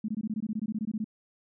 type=tone bursts; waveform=sine; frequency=215.6 Hz; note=A3; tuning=35 cents flat; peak=-28 dBFS; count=16; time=0.04-1.044 s; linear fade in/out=5 ms; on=44 ms; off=20 ms; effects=none